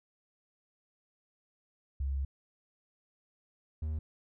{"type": "tone pair in turn", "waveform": ["sine", "triangle"], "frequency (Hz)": [68.2, 77.63], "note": ["C#2", "D#2"], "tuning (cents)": [-28, -3], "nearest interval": "major second", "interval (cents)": 225, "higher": "second", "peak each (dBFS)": [-30, -30], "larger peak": "neither", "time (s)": [[2, 2.25], [3.82, 3.99]], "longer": "first", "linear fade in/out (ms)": 5, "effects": []}